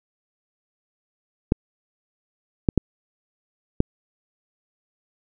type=clicks; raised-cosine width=3 ms; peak=-3 dBFS; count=4; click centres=1.521 / 2.688 / 2.777 / 3.804 s; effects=none